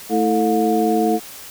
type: tone cluster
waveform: sine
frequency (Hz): 220.3 / 325.5 / 440.8 / 717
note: A3 / E4 / A4 / F5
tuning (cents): +2 / -22 / +3 / +45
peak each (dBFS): -20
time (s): 0.09-1.2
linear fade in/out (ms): 50
effects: white hiss -37 dBFS RMS until 1.5 s